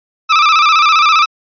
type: tone with vibrato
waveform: sawtooth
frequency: 1241 Hz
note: D#6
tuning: 5 cents flat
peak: -3 dBFS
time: 0.29-1.26 s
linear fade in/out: 20 ms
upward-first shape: square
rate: 15 Hz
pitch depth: 77 cents each way
effects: resampled to 11025 Hz